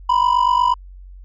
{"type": "ring-modulated tone", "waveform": "triangle", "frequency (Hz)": 987.8, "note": "B5", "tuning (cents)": 0, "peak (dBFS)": -8, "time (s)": [0.09, 0.74], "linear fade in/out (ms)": 5, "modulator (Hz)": 24.2, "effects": ["added 46 Hz sine -36 dBFS peak until 1.24 s", "resampled to 16000 Hz"]}